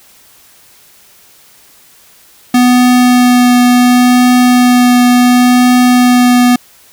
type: tone with vibrato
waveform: square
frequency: 247.2 Hz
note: B3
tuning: 2 cents sharp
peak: -5 dBFS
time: 2.54-6.56 s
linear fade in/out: 5 ms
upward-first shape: triangle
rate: 0.7 Hz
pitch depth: 10 cents each way
effects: white hiss -43 dBFS RMS until 6.92 s